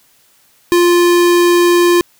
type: tone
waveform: square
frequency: 349.2 Hz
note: F4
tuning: in tune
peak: -8 dBFS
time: 0.72-2.01 s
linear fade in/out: 0 ms
effects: white hiss -52 dBFS RMS until 2.19 s